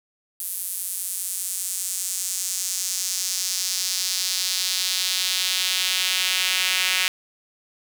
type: tone with high-pass filter sweep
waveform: sawtooth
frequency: 185 Hz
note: F#3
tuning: in tune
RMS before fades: -25 dBFS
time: 0.4-7.08 s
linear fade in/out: 0 ms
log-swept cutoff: 11000 to 2500 Hz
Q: 1.7
effects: none